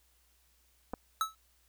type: clicks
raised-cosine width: 1 ms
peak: -24 dBFS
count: 2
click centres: 0.935 / 0.939 s
type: tone with exponential decay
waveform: square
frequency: 1300 Hz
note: E6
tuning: 24 cents flat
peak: -25 dBFS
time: 1.21-1.35 s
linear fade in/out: 1 ms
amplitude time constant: 30 ms
effects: added 60 Hz sine -70 dBFS peak until 1.68 s + white hiss -70 dBFS RMS until 1.68 s